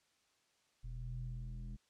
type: tone with low-pass filter sweep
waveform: square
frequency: 41 Hz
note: E1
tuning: 9 cents flat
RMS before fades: -44 dBFS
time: 0.83-1.77 s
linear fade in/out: 20 ms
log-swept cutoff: 100 to 180 Hz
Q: 4.3
effects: white hiss -75 dBFS RMS until 1.89 s + low-pass 7000 Hz 12 dB/octave